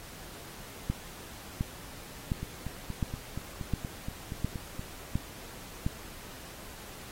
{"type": "two click trains", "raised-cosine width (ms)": 5, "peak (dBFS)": [-16, -23], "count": [8, 11], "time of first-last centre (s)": [[0.9, 5.865], [2.43, 4.794]], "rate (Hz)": [1.41, 4.23], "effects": ["pink hiss -47 dBFS RMS until 7.11 s", "AAC 48 kbps"]}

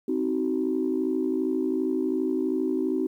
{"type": "chord", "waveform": "sine", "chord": "C diminished", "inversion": "none", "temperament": "just", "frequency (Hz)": [261.6, 314, 376.7], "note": ["C4", "Eb4", "Gb4"], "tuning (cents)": [0, 16, 31], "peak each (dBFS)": -27, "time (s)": [0.08, 3.07], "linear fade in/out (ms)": 5, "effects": ["tanh soft clip ceiling -15 dBFS", "10-bit"]}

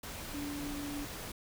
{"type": "tone in noise", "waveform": "sine", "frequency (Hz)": 288.7, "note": "D4", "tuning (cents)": -30, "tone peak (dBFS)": -38, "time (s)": [0.34, 1.05], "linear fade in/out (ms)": 5, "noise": "pink", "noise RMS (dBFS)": -43, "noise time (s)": [0.03, 1.32], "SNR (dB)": 2, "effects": []}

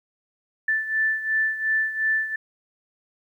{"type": "beating tone pair", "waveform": "sine", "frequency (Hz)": [1760, 1762.8], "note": ["A6", "A6"], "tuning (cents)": [0, 3], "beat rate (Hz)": 2.8, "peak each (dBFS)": [-22, -27], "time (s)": [0.68, 2.36], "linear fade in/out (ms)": 5, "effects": ["10-bit"]}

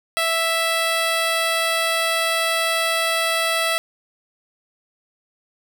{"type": "tone", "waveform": "10% pulse", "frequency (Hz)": 659.3, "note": "E5", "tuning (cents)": 0, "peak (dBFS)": -10, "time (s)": [0.17, 3.78], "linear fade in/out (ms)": 0, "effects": []}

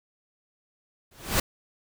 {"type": "noise with exponential growth", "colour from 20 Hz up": "pink", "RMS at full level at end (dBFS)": -19, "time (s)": [1.11, 1.4], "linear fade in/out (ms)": 5, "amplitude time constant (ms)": 61, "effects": []}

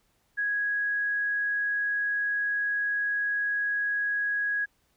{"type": "tone", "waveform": "sine", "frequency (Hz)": 1660, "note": "G#6", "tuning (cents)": -1, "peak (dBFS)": -25, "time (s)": [0.37, 4.66], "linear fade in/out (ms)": 20, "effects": ["pink hiss -70 dBFS RMS until 4.96 s"]}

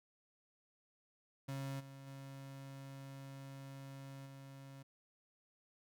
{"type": "tone with level steps", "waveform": "35% pulse", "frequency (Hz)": 136.5, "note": "C#3", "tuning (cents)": -26, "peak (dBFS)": [-39, -50, -47, -50], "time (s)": [1.48, 4.83], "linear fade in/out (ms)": 10, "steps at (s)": [1.79, 2.06, 4.25], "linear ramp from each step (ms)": 20, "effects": []}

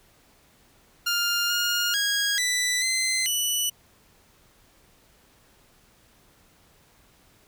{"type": "tone with pitch steps", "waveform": "15% pulse", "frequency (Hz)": [1404, 1422, 1642, 1980, 2057, 2962], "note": ["F6", "F6", "G#6", "B6", "C7", "F#7"], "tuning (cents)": [9, 31, -20, 4, -30, 1], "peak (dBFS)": -16, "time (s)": [1.06, 3.7], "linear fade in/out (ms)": 10, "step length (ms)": 440, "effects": ["pink hiss -59 dBFS RMS until 7.47 s"]}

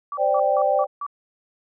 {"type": "tone bursts", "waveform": "sine", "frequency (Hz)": 1151, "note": "D6", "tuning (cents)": -35, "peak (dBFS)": -26, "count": 5, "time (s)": [0.12, 1.065], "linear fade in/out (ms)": 2, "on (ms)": 53, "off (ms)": 170}
{"type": "chord", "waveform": "sine", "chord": "C suspended second", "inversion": "none", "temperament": "just", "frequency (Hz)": [523.3, 588.7, 784.9], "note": ["C5", "D5", "G5"], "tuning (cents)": [0, 4, 2], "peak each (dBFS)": [-23, -20, -21], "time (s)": [0.17, 0.87], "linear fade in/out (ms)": 50}
{"effects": []}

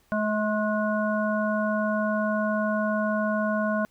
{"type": "harmonic tone with a mistuned harmonic", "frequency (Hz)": 213.2, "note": "G#3", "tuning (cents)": 46, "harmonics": [1, 3, 5, 7], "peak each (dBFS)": [-26, -27, -32, -31], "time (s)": [0.12, 3.85], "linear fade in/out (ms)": 0, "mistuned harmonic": 7, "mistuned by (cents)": -34, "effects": ["pink hiss -64 dBFS RMS until 3.9 s"]}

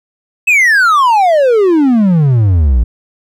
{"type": "exponential sweep", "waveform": "triangle", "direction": "down", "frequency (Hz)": [2637, 54.8], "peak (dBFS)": -4, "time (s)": [0.47, 2.84], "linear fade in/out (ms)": 10, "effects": []}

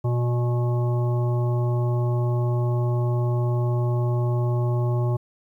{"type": "harmonic tone", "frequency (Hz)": 121.2, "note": "B2", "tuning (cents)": -32, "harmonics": [1, 3, 5, 7, 9], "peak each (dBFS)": [-20, -30, -34, -37, -39], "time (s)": [0.04, 5.17], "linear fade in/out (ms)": 10, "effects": ["10-bit"]}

